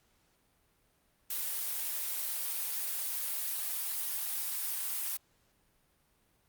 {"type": "noise with high-pass filter sweep", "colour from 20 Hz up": "blue", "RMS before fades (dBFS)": -35, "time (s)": [1.3, 5.17], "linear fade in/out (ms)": 5, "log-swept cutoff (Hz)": [410, 800], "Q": 1.2, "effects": ["pink hiss -71 dBFS RMS until 6.48 s", "Opus 48 kbps"]}